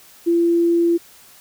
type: tone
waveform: sine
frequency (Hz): 340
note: F4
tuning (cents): -46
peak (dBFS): -13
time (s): 0.26-0.98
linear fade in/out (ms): 20
effects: white hiss -47 dBFS RMS until 1.4 s